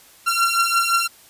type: beating tone pair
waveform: sawtooth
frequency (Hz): 1366 / 1371.8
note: F6 / F6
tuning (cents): -39 / -31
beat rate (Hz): 5.8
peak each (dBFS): -16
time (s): 0.26-1.08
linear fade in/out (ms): 20
effects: white hiss -49 dBFS RMS until 1.29 s + resampled to 32000 Hz